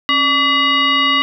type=tone with frequency modulation; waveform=sine; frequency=2016 Hz; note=B6; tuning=35 cents sharp; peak=-11 dBFS; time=0.09-1.22 s; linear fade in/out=0 ms; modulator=872 Hz; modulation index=1.6; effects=none